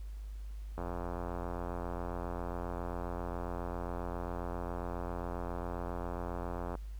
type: click train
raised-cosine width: 1 ms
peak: -25 dBFS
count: 523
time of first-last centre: 0.78-6.753 s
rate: 87.4 Hz
effects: added 51 Hz sine -40 dBFS peak until 6.99 s + pink hiss -65 dBFS RMS until 6.99 s